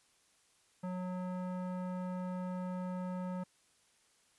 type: tone with low-pass filter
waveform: square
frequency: 182.6 Hz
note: F#3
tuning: 23 cents flat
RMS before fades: -39 dBFS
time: 0.83-3.44 s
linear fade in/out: 10 ms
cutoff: 1100 Hz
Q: 1.3
effects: white hiss -70 dBFS RMS until 4.38 s + resampled to 24000 Hz